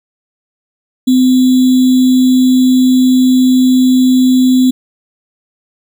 sine tone with sample-and-hold, 255.7 Hz, C4, 40 cents flat, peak -5 dBFS, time 1.07-4.71 s, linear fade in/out 10 ms, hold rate 3675 Hz, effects none

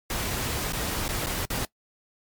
pink noise with dropouts, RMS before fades -29 dBFS, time 0.1-1.65 s, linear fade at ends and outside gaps 2 ms, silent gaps 0.724-0.732 / 1.081-1.089 / 1.262-1.268 / 1.453-1.502 s, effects noise-tail reverb RT60 0.1 s tail -21 dB re dry + MP3 96 kbps

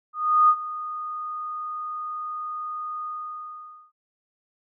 sine tone with ADSR envelope, 1233 Hz, D#6, 16 cents flat, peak -12 dBFS, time 0.13-3.92 s, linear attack 360 ms, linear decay 61 ms, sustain -17 dB, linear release 870 ms, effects none

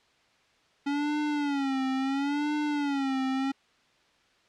square tone with vibrato, 280.6 Hz, C#4, 21 cents sharp, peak -27 dBFS, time 0.86-3.52 s, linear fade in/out 10 ms, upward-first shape sine, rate 0.73 Hz, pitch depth 110 cents each way, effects white hiss -64 dBFS RMS until 4.48 s + low-pass 4000 Hz 12 dB/octave

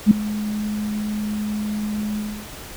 sine tone with ADSR envelope, 211 Hz, G#3, 28 cents sharp, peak -4 dBFS, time 0.06-2.49 s, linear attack 50 ms, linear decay 4 ms, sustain -18 dB, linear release 320 ms, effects pink hiss -37 dBFS RMS until 2.76 s

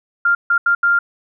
sine tone bursts at uneven times, 1396.9 Hz, F6, in tune, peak -11 dBFS, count 4, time 0.25-0.35 / 0.5-0.58 / 0.66-0.75 / 0.83-0.99 s, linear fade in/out 5 ms, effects none

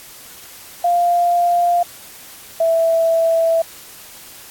sine tone pair in turn, 698.5 / 659.3 Hz, F5 / E5, 0 / 0 cents, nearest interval minor second, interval 100 cents, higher first, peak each -12 dBFS, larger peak neither, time 0.84-1.83 / 2.6-3.62 s, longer second, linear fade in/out 5 ms, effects white hiss -39 dBFS RMS until 4.5 s + AAC 64 kbps

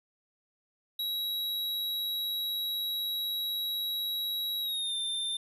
square tone with pitch glide, 3868 to 3588 Hz, B7 to A7, -37 to +33 cents, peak -31 dBFS, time 0.99-5.37 s, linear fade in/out 5 ms, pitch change -130 cents, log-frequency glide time 4.61-4.95 s, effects none

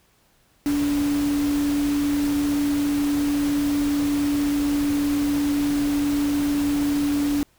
sine tone in noise, 288.5 Hz, D4, 31 cents flat, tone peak -19 dBFS, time 0.66-7.43 s, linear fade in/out 0 ms, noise pink, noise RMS -33 dBFS, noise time 0.66-7.43 s, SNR +11 dB, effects pink hiss -61 dBFS RMS until 7.58 s

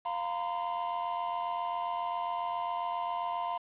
triangle chord, F suspended fourth, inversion none, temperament equal with one note detuned, 698.5 / 932.3 / 1019.7 Hz, F5 / Bb5 / C6, 0 / 0 / -45 cents, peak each -34 dBFS, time 0.05-3.58 s, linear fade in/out 10 ms, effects resampled to 8000 Hz + 9-bit

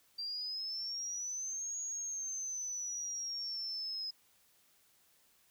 sine exponential two-way sweep, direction up then down, 4686 to 6690 to 5070 Hz, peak -37 dBFS, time 0.18-4.11 s, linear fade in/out 10 ms, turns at 1.79 s, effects white hiss -69 dBFS RMS until 5.5 s

